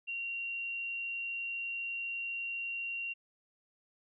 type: tone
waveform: sine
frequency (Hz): 2756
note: F7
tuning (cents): -24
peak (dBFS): -35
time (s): 0.07-3.14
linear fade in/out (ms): 20
effects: none